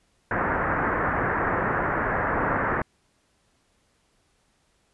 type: low-pass noise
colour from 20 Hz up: white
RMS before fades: -25 dBFS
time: 0.31-2.82 s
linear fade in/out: 2 ms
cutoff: 1800 Hz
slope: 48 dB/octave
effects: pink hiss -67 dBFS RMS until 4.93 s + resampled to 24000 Hz